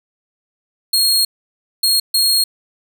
sawtooth tone bursts at uneven times, 4268 Hz, C8, 34 cents sharp, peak -9 dBFS, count 3, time 0.93-1.25 / 1.83-2 / 2.14-2.44 s, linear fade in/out 5 ms, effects none

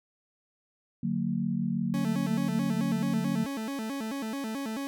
sine chord, D augmented, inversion none, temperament just, 146.83 / 183.54 / 229.4 Hz, D3 / F#3 / A#3, 0 / -14 / -28 cents, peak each -34 / -30 / -30 dBFS, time 1.03-3.45 s, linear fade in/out 5 ms
40% pulse tone with vibrato, 246.9 Hz, B3, in tune, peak -31 dBFS, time 1.94-4.87 s, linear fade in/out 0 ms, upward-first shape square, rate 4.6 Hz, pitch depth 200 cents each way
effects none

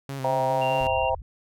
sawtooth tone with vibrato, 134.3 Hz, C3, 46 cents sharp, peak -27 dBFS, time 0.09-0.87 s, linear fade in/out 0 ms, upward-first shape square, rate 4.9 Hz, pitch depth 42 cents each way
sine chord, C dominant seventh, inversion none, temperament just, 523.3 / 654.1 / 784.9 / 941.9 Hz, C5 / E5 / G5 / Bb5, 0 / -14 / +2 / +18 cents, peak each -27 dBFS, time 0.24-1.15 s, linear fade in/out 5 ms
sine tone, 2776 Hz, F7, 11 cents flat, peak -31 dBFS, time 0.61-1.1 s, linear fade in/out 10 ms
white low-pass noise, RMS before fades -37 dBFS, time 0.8-1.22 s, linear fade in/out 2 ms, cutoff 110 Hz, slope 96 dB/octave
effects none

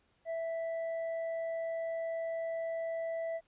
sine tone with hard clipping, 659 Hz, E5, 1 cent flat, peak -35 dBFS, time 0.25-3.41 s, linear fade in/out 50 ms, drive 4 dB, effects pink hiss -72 dBFS RMS until 3.47 s + resampled to 8000 Hz

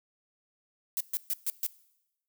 violet noise bursts, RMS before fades -30 dBFS, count 5, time 0.97-1.665 s, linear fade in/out 0 ms, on 35 ms, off 130 ms, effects noise-tail reverb RT60 0.9 s tail -20 dB re dry

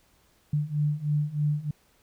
sine beating tone pair, 146.83 / 150.03 Hz, D3 / D3, 0 / +37 cents, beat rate 3.2 Hz, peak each -28 / -26 dBFS, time 0.53-1.71 s, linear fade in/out 5 ms, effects pink hiss -64 dBFS RMS until 2.02 s

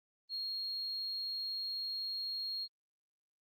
sine tone, 4266 Hz, C8, 33 cents sharp, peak -35 dBFS, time 0.29-2.68 s, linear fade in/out 50 ms, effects tanh soft clip ceiling -33 dBFS + Opus 32 kbps

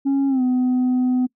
sine tone with pitch glide, 275.2 to 252.4 Hz, C#4 to B3, -12 to +38 cents, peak -13 dBFS, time 0.05-1.27 s, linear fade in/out 20 ms, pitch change -150 cents, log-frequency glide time 0.28-0.42 s, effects noise-tail reverb RT60 0.1 s tail -24 dB re dry + tanh soft clip ceiling -15 dBFS

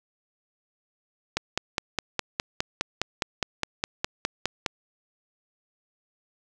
click train, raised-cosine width 0.2 ms, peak -7 dBFS, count 17, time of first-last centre 1.37-4.662 s, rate 4.86 Hz, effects none

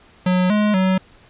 square tone with pitch steps, 182.4 / 210.1 / 187.6 Hz, F#3 / G#3 / F#3, -24 / +20 / +24 cents, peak -15 dBFS, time 0.26-0.98 s, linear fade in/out 5 ms, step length 240 ms, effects pink hiss -50 dBFS RMS until 1.29 s + resampled to 8000 Hz

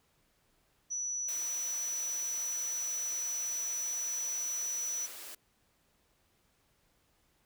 sine tone, 5920 Hz, F#8, in tune, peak -33 dBFS, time 0.9-5.07 s, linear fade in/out 20 ms
white high-pass noise, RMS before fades -46 dBFS, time 1.28-5.35 s, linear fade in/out 5 ms, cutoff 300 Hz, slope 24 dB/octave
effects pink hiss -72 dBFS RMS until 7.45 s

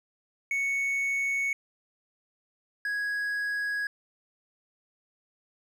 triangle tone pair in turn, 2217 / 1660.9 Hz, C#7 / G#6, 0 / 0 cents, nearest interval perfect fourth, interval 500 cents, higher first, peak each -24 / -26 dBFS, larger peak first, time 0.51-1.53 / 2.85-3.87 s, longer neither, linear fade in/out 2 ms, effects none

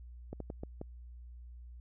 slowing click train, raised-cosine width 2 ms, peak -27 dBFS, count 5, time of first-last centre 0.33-0.814 s, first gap 73 ms, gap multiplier 1.35, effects added 60 Hz sine -47 dBFS peak until 1.8 s

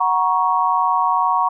sine chord, F# major, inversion none, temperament equal with one note detuned, 740 / 946.4 / 1108.7 Hz, F#5 / A#5 / C#6, 0 / +26 / 0 cents, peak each -21 / -18 / -18 dBFS, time 0-1.49 s, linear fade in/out 10 ms, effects none

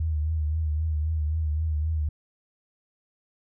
sine tone with vibrato, 77.78 Hz, D#2, in tune, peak -23 dBFS, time 0-2.09 s, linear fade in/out 5 ms, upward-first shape triangle, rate 3.8 Hz, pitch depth 72 cents each way, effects none

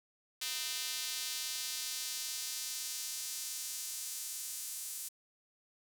square tone with high-pass filter sweep, 139.3 Hz, C#3, 9 cents sharp, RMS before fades -40 dBFS, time 0.41-5.09 s, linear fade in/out 10 ms, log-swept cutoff 3600 to 8200 Hz, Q 1.1, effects 10-bit

